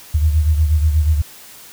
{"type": "beating tone pair", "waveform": "sine", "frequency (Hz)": [76, 84.3], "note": ["D#2", "E2"], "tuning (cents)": [-40, 39], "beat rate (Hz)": 8.3, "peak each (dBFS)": [-12, -20], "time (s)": [0.14, 1.22], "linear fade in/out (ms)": 10, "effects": ["white hiss -40 dBFS RMS until 1.72 s"]}